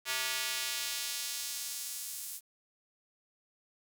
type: tone with high-pass filter sweep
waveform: square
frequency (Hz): 129.8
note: C3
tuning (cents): -13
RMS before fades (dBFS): -37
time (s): 0.05-2.41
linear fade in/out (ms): 50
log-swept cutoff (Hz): 1900 to 9700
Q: 0.79
effects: 9-bit